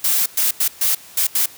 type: noise bursts at uneven times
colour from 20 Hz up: blue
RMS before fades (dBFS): -17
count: 6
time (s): 0.04-0.26 / 0.37-0.51 / 0.6-0.68 / 0.81-0.95 / 1.17-1.27 / 1.35-1.46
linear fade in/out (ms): 5
effects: white hiss -42 dBFS RMS until 1.57 s + high-pass 60 Hz 12 dB/octave